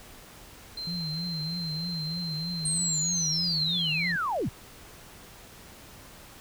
sine tone, 4125 Hz, C8, 25 cents flat, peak -33 dBFS, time 0.77-4.12 s, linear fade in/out 5 ms
sine tone with vibrato, 164.81 Hz, E3, in tune, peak -32 dBFS, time 0.87-4.16 s, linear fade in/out 2 ms, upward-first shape triangle, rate 3.2 Hz, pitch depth 140 cents each way
sine linear sweep, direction down, 8700 to 69.3 Hz, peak -26 dBFS, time 2.65-4.49 s, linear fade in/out 5 ms
effects pink hiss -49 dBFS RMS until 6.4 s

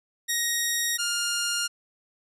10% pulse tone pair in turn, 1880 / 1408.4 Hz, A#6 / F6, +14 / +14 cents, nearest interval perfect fourth, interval 500 cents, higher first, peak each -15 / -17 dBFS, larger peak first, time 0.28-0.98 / 0.98-1.68 s, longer neither, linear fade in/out 20 ms, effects resampled to 32000 Hz

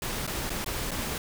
pink noise with dropouts, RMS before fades -32 dBFS, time 0.02-1.18 s, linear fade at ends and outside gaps 2 ms, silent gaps 0.267-0.275 / 0.496-0.502 / 0.645-0.661 / 0.909-0.915 s, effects none

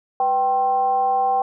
sine tone with frequency modulation, 778 Hz, G5, 13 cents flat, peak -16 dBFS, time 0.2-1.42 s, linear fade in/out 2 ms, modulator 283 Hz, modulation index 0.49, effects none

